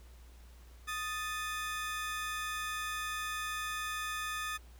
30% pulse tone pair together, 1244.5 / 1760 Hz, D#6 / A6, 0 / 0 cents, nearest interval tritone, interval 600 cents, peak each -35 / -37 dBFS, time 0.87-4.58 s, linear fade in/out 20 ms, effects added 60 Hz sine -52 dBFS peak until 4.79 s + pink hiss -63 dBFS RMS until 4.79 s

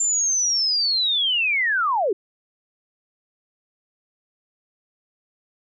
sine linear sweep, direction down, 7310 to 346.8 Hz, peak -18 dBFS, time 0-2.13 s, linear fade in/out 5 ms, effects none

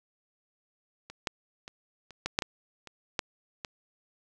clicks, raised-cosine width 0.2 ms, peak -26 / -12 / -25 / -30 / -13 / -7 / -14 / -27 / -10 / -18 dBFS, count 10, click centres 1.1 / 1.272 / 1.679 / 2.107 / 2.26 / 2.389 / 2.422 / 2.873 / 3.192 / 3.648 s, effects none

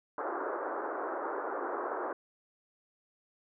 pink band-pass noise, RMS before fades -36 dBFS, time 0.18-2.13 s, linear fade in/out 2 ms, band 320 to 1500 Hz, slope 48 dB/octave, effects none

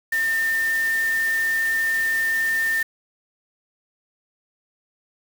sine tone in noise, 1805 Hz, A6, 44 cents sharp, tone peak -19 dBFS, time 0.12-2.83 s, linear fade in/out 5 ms, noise white, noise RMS -35 dBFS, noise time 0.12-2.83 s, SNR +13 dB, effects none

